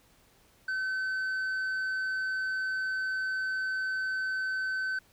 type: tone with tanh clipping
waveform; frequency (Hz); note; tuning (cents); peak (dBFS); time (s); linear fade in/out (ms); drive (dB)
sine; 1528; G6; -45; -30; 0.68-4.99; 5; 4
effects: pink hiss -63 dBFS RMS until 5.12 s

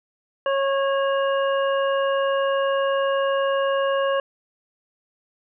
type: harmonic tone with a mistuned harmonic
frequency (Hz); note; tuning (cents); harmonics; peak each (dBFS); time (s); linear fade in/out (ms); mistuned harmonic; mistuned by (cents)
548; C#5; -20; 1 / 2 / 3 / 5; -20 / -26 / -30 / -34; 0.46-4.2; 2; 5; +58
effects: none

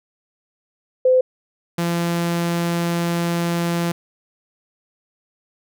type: tone pair in turn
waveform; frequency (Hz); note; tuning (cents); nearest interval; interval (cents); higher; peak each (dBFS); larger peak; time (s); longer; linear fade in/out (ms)
sine / sawtooth; 512 / 170.86; C5 / F3; -38 / -38; octave + perfect fifth; 1900; first; -11 / -15; first; 1.05-1.21 / 1.78-3.92; second; 5
effects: none

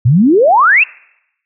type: exponential sweep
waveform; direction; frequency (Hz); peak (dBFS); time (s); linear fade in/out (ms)
sine; up; 110.2 to 2794; -5; 0.05-0.84; 10
effects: noise-tail reverb RT60 0.8 s tail -24 dB re dry

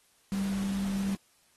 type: tone in noise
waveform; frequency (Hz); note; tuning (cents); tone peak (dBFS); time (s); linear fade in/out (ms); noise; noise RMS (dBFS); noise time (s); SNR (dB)
sine; 196; G3; 0; -28; 0.32-1.15; 0; pink; -43; 0.32-1.15; +12
effects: white hiss -66 dBFS RMS until 1.56 s + AAC 32 kbps

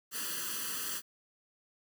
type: noise with comb filter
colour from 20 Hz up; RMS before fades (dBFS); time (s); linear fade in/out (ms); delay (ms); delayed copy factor
white; -37; 0.11-1.02; 50; 0.66; +0.95
effects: high-pass 200 Hz 12 dB/octave

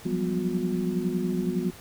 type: tone cluster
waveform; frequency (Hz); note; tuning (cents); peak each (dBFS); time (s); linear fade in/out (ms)
sine; 174.4 / 184.2 / 196 / 246 / 360; F3 / F#3 / G3 / B3 / F#4; -2 / -7 / 0 / -7 / -47; -31; 0.05-1.71; 10
effects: pink hiss -47 dBFS RMS until 1.8 s

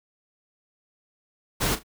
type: noise with echo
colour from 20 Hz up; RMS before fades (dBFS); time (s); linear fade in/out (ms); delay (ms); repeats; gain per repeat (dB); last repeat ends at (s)
pink; -24; 1.6-1.76; 20; 37; 2; -13; 1.834
effects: none

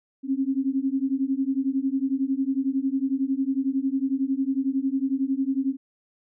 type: beating tone pair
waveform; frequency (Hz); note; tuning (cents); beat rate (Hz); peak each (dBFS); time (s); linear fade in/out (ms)
sine; 263.6 / 274.6; C4 / C#4; +13 / -16; 11; -25 / -25; 0.23-5.77; 50
effects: none

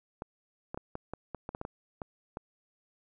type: clicks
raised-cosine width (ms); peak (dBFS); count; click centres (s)
1; -23; 12; 0.221 / 0.745 / 0.775 / 0.954 / 1.136 / 1.347 / 1.491 / 1.549 / 1.614 / 1.651 / 2.018 / 2.371
effects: none

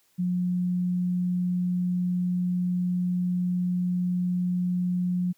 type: tone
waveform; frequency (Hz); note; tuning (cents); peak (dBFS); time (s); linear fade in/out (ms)
sine; 179.3; F3; +46; -23; 0.18-5.33; 20
effects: white hiss -66 dBFS RMS until 5.37 s

